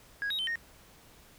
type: tone with pitch steps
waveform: sine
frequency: 1650 / 3790 / 3086 / 1854 Hz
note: G#6 / A#7 / G7 / A#6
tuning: -12 / +28 / -28 / -10 cents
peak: -28 dBFS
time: 0.22-0.556 s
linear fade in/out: 0 ms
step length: 84 ms
effects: tanh soft clip ceiling -28 dBFS + pink hiss -57 dBFS RMS until 1.38 s